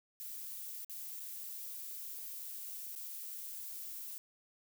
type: noise with dropouts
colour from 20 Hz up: violet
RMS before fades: -45 dBFS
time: 0.2-4.18 s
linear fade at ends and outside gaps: 0 ms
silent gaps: 0.847-0.897 / 1.196-1.201 / 2.952-2.96 s
effects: none